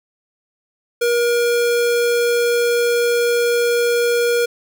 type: tone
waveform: square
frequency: 476 Hz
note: A#4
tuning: 36 cents sharp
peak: -15 dBFS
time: 1.01-4.46 s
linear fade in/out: 10 ms
effects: none